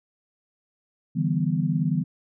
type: chord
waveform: sine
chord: E minor seventh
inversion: third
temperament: equal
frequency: 146.83 / 164.81 / 196 / 246.9 Hz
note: D3 / E3 / G3 / B3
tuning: 0 / 0 / 0 / 0 cents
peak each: -26 / -24 / -29 / -29 dBFS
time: 1.15-2.04 s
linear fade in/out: 20 ms
effects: none